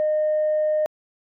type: tone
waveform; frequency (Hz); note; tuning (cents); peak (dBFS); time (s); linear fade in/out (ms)
sine; 613; D#5; -26; -17; 0-0.86; 0
effects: tanh soft clip ceiling -15 dBFS